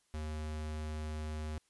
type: tone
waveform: square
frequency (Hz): 77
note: D#2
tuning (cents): -17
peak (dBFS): -38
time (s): 0.14-1.58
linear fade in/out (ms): 0
effects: white hiss -74 dBFS RMS until 1.69 s + resampled to 24000 Hz